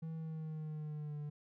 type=tone with pitch glide; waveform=triangle; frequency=161.4 to 148 Hz; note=E3 to D3; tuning=-36 to +14 cents; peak=-38 dBFS; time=0.02-1.3 s; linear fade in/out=10 ms; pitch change=-150 cents; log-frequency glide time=0.15-1.18 s; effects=none

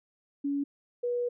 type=tone pair in turn; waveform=sine; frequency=282.6 / 485.3 Hz; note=C#4 / B4; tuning=+34 / -30 cents; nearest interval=major sixth; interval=936 cents; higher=second; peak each=-27 dBFS; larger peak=neither; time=0.44-0.64 / 1.03-1.29 s; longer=second; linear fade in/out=10 ms; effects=none

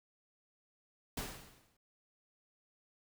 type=noise with exponential decay; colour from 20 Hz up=pink; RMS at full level=-38 dBFS; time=1.17-1.77 s; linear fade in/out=5 ms; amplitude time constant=130 ms; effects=none

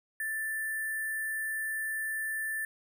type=tone with sample-and-hold; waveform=sine; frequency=1765 Hz; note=A6; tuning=5 cents sharp; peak=-31 dBFS; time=0.2-2.65 s; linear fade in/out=2 ms; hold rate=11025 Hz; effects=none

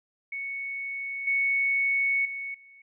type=tone with level steps; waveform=sine; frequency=2217 Hz; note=C#7; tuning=in tune; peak=-31 / -22 / -32 / -50 dBFS; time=0.32-2.82 s; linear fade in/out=5 ms; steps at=1.27 / 2.25 / 2.54 s; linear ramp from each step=5 ms; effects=none

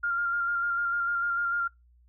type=tone with vibrato; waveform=sine; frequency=1396.9 Hz; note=F6; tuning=in tune; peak=-25 dBFS; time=0.03-1.68 s; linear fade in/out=10 ms; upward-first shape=square; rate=6.7 Hz; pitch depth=18 cents each way; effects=noise-tail reverb RT60 0.2 s tail -26 dB re dry + added 60 Hz sine -57 dBFS peak until 2.08 s

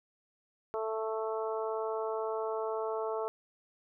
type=harmonic tone; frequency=220.5 Hz; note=A3; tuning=4 cents sharp; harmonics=2 / 3 / 4 / 5 / 6; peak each=-34 / -38 / -40 / -42 / -44 dBFS; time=0.74-3.28 s; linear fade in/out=0 ms; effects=none

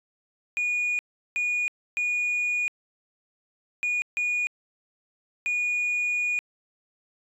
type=tone bursts at uneven times; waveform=sine; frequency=2450 Hz; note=D#7; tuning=27 cents flat; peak=-21 dBFS; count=6; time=0.57-0.99 / 1.36-1.68 / 1.97-2.68 / 3.83-4.02 / 4.17-4.47 / 5.46-6.39 s; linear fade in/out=0 ms; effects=tanh soft clip ceiling -22 dBFS

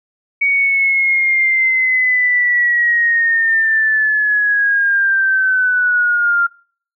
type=linear sweep; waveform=sine; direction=down; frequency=2250 to 1388 Hz; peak=-11 dBFS; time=0.41-6.47 s; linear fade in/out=10 ms; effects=noise-tail reverb RT60 0.5 s tail -24 dB re dry

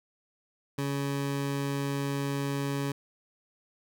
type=tone; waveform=20% pulse; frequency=140 Hz; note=C#3; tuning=18 cents sharp; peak=-24 dBFS; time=0.78-2.92 s; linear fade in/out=5 ms; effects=none

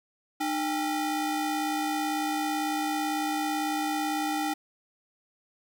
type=ring-modulated tone; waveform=40% pulse; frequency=550 Hz; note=C#5; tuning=14 cents flat; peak=-23 dBFS; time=0.4-4.54 s; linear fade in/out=10 ms; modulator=246 Hz; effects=none

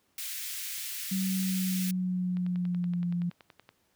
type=high-pass noise; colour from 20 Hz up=white; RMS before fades=-37 dBFS; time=0.18-1.91 s; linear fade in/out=2 ms; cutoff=1800 Hz; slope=24 dB/octave
type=tone with pitch glide; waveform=sine; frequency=190 to 174.23 Hz; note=F#3 to F3; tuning=+46 to -4 cents; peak=-27 dBFS; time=1.11-3.3 s; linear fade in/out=10 ms; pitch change=-150 cents; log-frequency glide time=1.24-3.11 s
type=click train; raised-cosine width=0.3 ms; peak=-33 dBFS; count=15; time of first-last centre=2.37-3.691 s; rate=10.6 Hz
effects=pink hiss -71 dBFS RMS until 3.95 s + high-pass 80 Hz 12 dB/octave

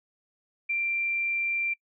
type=tone; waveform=sine; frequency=2363 Hz; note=D7; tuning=10 cents sharp; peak=-25 dBFS; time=0.69-1.74 s; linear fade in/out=10 ms; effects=noise-tail reverb RT60 0.1 s tail -26 dB re dry

